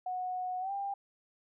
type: tone with pitch glide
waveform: sine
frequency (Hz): 734 to 795.8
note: F#5 to G5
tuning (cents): -14 to +26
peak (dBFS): -33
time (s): 0.06-0.94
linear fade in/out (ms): 5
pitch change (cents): +140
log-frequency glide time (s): 0.6-0.72
effects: none